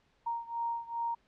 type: beating tone pair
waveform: sine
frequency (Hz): 931 / 933.5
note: A#5 / A#5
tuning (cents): -2 / +2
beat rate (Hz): 2.5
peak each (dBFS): -35 / -37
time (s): 0.26-1.15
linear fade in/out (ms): 10
effects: pink hiss -70 dBFS RMS until 1.27 s + low-pass 4000 Hz 12 dB/octave